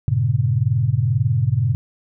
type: chord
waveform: sine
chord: G diminished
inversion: none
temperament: equal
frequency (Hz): 98 / 116.54 / 138.59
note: G2 / Bb2 / Db3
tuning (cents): 0 / 0 / 0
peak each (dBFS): -22 / -18 / -20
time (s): 0.08-1.75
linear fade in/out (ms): 0
effects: none